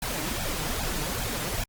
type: noise with flanger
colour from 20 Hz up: pink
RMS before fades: -30 dBFS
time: 0.02-1.64 s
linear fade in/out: 5 ms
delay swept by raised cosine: 1.2 to 6.7 ms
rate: 2.5 Hz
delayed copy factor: +1
effects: Opus 48 kbps